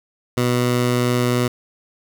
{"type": "tone", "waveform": "15% pulse", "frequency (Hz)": 122.9, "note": "B2", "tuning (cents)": -8, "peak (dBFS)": -10, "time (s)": [0.37, 1.48], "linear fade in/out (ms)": 5, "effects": []}